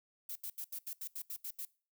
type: noise bursts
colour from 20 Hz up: violet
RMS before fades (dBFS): -42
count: 10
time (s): 0.29-1.652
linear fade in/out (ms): 5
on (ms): 66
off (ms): 78
effects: noise-tail reverb RT60 0.4 s tail -23 dB re dry